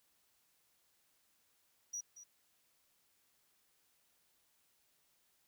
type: tone with echo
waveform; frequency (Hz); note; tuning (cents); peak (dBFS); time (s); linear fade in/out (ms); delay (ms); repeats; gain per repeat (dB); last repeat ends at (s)
triangle; 5800; F#8; -35; -38; 1.93-2.01; 10; 230; 1; -13; 2.24
effects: white hiss -75 dBFS RMS until 5.47 s